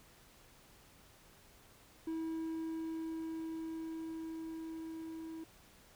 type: tone with level ramp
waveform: triangle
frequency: 323.5 Hz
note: E4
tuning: 32 cents flat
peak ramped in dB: -34 to -41 dBFS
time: 2.07-5.44 s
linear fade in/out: 5 ms
effects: pink hiss -62 dBFS RMS until 5.95 s

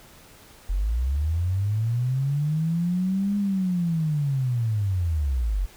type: linear two-way sweep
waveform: sine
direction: up then down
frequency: 42.78 to 204.9 to 42.78 Hz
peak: -21 dBFS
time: 0.69-5.66 s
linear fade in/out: 10 ms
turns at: 3.37 s
effects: pink hiss -50 dBFS RMS until 5.76 s

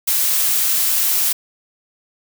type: noise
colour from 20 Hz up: blue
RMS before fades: -17 dBFS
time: 0.07-1.33 s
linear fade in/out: 10 ms
effects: none

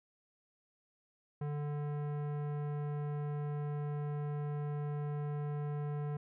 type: tone with tanh clipping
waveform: sine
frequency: 146.83 Hz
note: D3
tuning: in tune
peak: -37 dBFS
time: 1.41-6.17 s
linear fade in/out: 5 ms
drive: 17 dB
effects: none

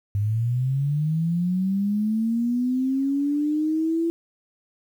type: linear sweep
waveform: sine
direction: up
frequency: 99.5 to 336.4 Hz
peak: -20 dBFS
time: 0.15-4.1 s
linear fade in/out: 0 ms
effects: 9-bit

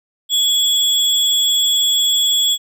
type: tone with sample-and-hold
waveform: sine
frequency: 3369 Hz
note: G#7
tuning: 24 cents sharp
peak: -12 dBFS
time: 0.29-2.58 s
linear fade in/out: 50 ms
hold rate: 11025 Hz
effects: resampled to 32000 Hz

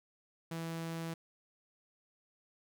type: tone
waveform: sawtooth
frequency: 164.81 Hz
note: E3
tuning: in tune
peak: -34 dBFS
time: 0.51-1.14 s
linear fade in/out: 5 ms
effects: none

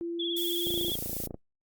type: tone with pitch glide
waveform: sine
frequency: 340 to 344.9 Hz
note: F4 to F4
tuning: -46 to -22 cents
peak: -31 dBFS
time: 0.01-0.9 s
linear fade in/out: 0 ms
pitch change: +24 cents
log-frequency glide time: 0.23-0.62 s
type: tone with vibrato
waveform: sine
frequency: 3350 Hz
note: G#7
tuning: 14 cents sharp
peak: -31 dBFS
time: 0.19-0.96 s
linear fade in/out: 10 ms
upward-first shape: sine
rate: 18 Hz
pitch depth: 58 cents each way
type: noise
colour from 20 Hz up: violet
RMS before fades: -35 dBFS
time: 0.36-1.27 s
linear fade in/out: 10 ms
type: click train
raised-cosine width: 2 ms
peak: -24 dBFS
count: 20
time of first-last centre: 0.67-1.344 s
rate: 28.2 Hz
effects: noise-tail reverb RT60 0.1 s tail -25 dB re dry + Opus 48 kbps

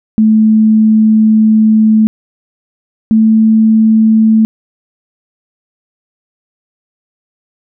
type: tone pair in turn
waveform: sine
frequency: 217.9 / 220.3 Hz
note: A3 / A3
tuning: -17 / +2 cents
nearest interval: unison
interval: 19 cents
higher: second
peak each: -4 dBFS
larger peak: neither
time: 0.18-2.07 / 3.11-4.45 s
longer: first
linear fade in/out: 0 ms
effects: none

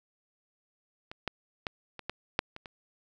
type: clicks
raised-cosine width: 0.3 ms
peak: -25 / -15 / -16 / -25 / -17 / -8 / -26 / -27 dBFS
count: 8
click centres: 1.115 / 1.277 / 1.668 / 1.993 / 2.096 / 2.391 / 2.564 / 2.658 s
effects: none

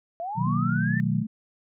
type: linear sweep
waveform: sine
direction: up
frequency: 656 to 1820 Hz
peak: -29 dBFS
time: 0.2-1 s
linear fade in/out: 0 ms
type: chord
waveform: sine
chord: B major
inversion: none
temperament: equal with one note detuned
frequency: 123.47 / 155.56 / 184.46 Hz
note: B2 / D#3 / F#3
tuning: 0 / 0 / -5 cents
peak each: -27 dBFS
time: 0.35-1.25 s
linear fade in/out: 50 ms
type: tone with pitch glide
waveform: sine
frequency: 233.1 to 216.2 Hz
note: A#3 to A3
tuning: 0 to -30 cents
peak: -28 dBFS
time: 0.46-1.27 s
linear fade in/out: 10 ms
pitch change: -130 cents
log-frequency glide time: 0.62-1.03 s
effects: none

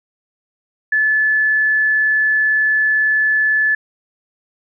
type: tone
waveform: sine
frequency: 1731 Hz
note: A6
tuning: 29 cents flat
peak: -12 dBFS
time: 0.92-3.75 s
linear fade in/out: 5 ms
effects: none

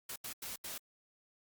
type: noise bursts at uneven times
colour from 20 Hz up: white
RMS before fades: -43 dBFS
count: 4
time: 0.09-0.16 / 0.24-0.33 / 0.42-0.56 / 0.64-0.78 s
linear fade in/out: 5 ms
effects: Opus 48 kbps

